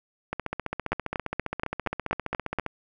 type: two click trains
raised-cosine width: 0.5 ms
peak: -11 / -14 dBFS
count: 8 / 36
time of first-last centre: 0.92-2.587 / 0.33-2.663 s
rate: 4.2 / 15 Hz
effects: none